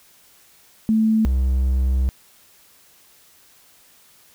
sine / triangle tone pair in turn, 220 / 64.75 Hz, A3 / C2, 0 / -17 cents, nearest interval octave + major sixth, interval 2117 cents, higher first, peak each -14 dBFS, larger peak neither, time 0.89-1.25 / 1.25-2.09 s, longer second, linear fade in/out 0 ms, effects white hiss -53 dBFS RMS until 4.34 s

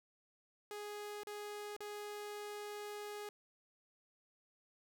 sawtooth tone with dropouts, 415.3 Hz, G#4, in tune, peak -40 dBFS, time 0.71-3.29 s, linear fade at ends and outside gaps 1 ms, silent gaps 1.234-1.27 / 1.765-1.805 s, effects none

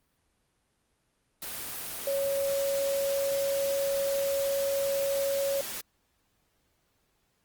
sine tone in noise, 554.4 Hz, C#5, in tune, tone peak -26 dBFS, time 2.07-5.61 s, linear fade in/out 2 ms, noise white, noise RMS -37 dBFS, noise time 1.42-5.81 s, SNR +8 dB, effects pink hiss -73 dBFS RMS until 7.44 s + Opus 32 kbps

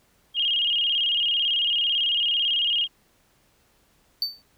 sine tone with vibrato, 3039 Hz, F#7, 46 cents sharp, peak -20 dBFS, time 0.34-2.88 s, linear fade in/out 50 ms, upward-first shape square, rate 18 Hz, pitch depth 100 cents each way
triangle tone with exponential decay, 4558 Hz, C#8, 47 cents sharp, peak -18 dBFS, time 4.22-4.42 s, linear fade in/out 1 ms, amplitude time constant 43 ms
effects pink hiss -63 dBFS RMS until 4.57 s

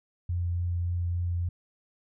sine tone with vibrato, 87.31 Hz, F2, in tune, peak -26 dBFS, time 0.29-1.49 s, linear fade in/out 5 ms, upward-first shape triangle, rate 3.5 Hz, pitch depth 13 cents each way, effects none

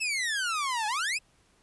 sawtooth exponential two-way sweep, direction down then up, 2680 to 828 to 2680 Hz, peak -24 dBFS, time 0-1.19 s, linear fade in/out 20 ms, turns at 0.87 s, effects pink hiss -65 dBFS RMS until 1.62 s + resampled to 24000 Hz

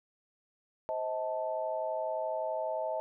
sine chord, A diminished, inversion first, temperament equal with one note detuned, 523.3 / 635 / 880 Hz, C5 / Eb5 / A5, 0 / +35 / 0 cents, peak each -39 / -33 / -37 dBFS, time 0.89-3 s, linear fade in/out 0 ms, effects none

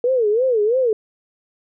sine tone with vibrato, 466.2 Hz, A#4, in tune, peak -14 dBFS, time 0.04-0.93 s, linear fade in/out 2 ms, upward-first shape sine, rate 3 Hz, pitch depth 210 cents each way, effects none

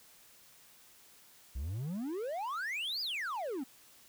triangle exponential two-way sweep, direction up then down, 58.27 to 5060 to 244 Hz, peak -33 dBFS, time 1.55-3.64 s, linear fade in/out 10 ms, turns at 3.01 s, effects white hiss -60 dBFS RMS until 4.08 s

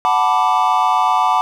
triangle chord, B minor seventh, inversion second, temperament equal, 740 / 880 / 987.8 / 1174.7 Hz, F#5 / A5 / B5 / D6, 0 / 0 / 0 / 0 cents, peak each -16 dBFS, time 0.05-1.41 s, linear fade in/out 0 ms, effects none

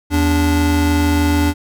square tone pair together, 81.4 / 290.7 Hz, E2 / D4, -21 / -18 cents, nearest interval octave + minor seventh, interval 2203 cents, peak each -16 dBFS, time 0.1-1.54 s, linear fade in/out 50 ms, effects none

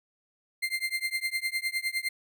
35% pulse tone with tremolo, 2093 Hz, C7, in tune, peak -23 dBFS, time 0.62-2.09 s, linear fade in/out 10 ms, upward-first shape triangle, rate 9.8 Hz, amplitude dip 100%, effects none

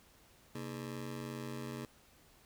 25% pulse ring-modulated tone, 182.7 Hz, F#3, 22 cents flat, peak -34 dBFS, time 0.55-1.85 s, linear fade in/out 2 ms, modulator 51 Hz, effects pink hiss -64 dBFS RMS until 2.45 s

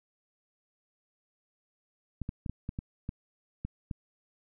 clicks, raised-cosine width 5 ms, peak -22 dBFS, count 9, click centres 2.217 / 2.291 / 2.462 / 2.496 / 2.691 / 2.789 / 3.091 / 3.65 / 3.912 s, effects none

